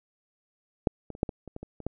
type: clicks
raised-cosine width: 2 ms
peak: -8 / -24 / -30 / -10 / -20 / -28 / -24 / -26 / -28 / -17 dBFS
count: 10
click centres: 0.872 / 1.103 / 1.151 / 1.231 / 1.292 / 1.477 / 1.564 / 1.63 / 1.803 / 1.866 s
effects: none